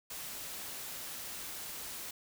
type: noise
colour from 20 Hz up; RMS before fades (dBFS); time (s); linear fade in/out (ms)
white; -43; 0.1-2.11; 5
effects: none